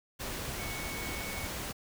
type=tone in noise; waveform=sine; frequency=2220 Hz; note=C#7; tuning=2 cents sharp; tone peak=-42 dBFS; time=0.58-1.48 s; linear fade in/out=20 ms; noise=pink; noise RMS=-38 dBFS; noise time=0.19-1.73 s; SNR=-7 dB; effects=none